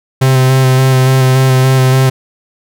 45% pulse tone with vibrato, 130.81 Hz, C3, in tune, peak -6 dBFS, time 0.21-2.1 s, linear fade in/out 10 ms, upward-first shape square, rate 3.5 Hz, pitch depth 15 cents each way, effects none

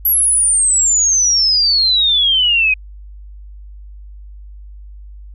sine exponential sweep, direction down, 11830 to 2489 Hz, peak -10 dBFS, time 0.05-2.74 s, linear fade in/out 5 ms, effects added 50 Hz sine -32 dBFS peak until 5.34 s

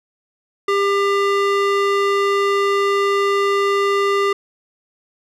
square tone with band-pass filter, 399.3 Hz, G4, 32 cents sharp, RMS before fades -17 dBFS, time 0.68-4.33 s, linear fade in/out 5 ms, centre 1200 Hz, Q 0.67, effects none

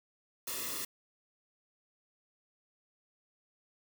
white noise with comb filter, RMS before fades -38 dBFS, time 0.47-0.85 s, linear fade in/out 5 ms, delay 1.3 ms, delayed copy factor -0.9, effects none

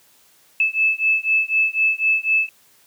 sine beating tone pair, 2614 / 2618 Hz, E7 / E7, -15 / -13 cents, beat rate 4 Hz, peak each -19 dBFS, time 0.6-2.49 s, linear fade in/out 2 ms, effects white hiss -55 dBFS RMS until 2.86 s + high-pass 80 Hz 12 dB/octave

